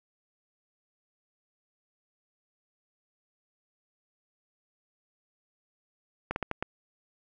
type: slowing click train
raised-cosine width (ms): 0.5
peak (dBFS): -15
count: 5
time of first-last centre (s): 6.31-6.626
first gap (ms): 51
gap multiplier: 1.3
effects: none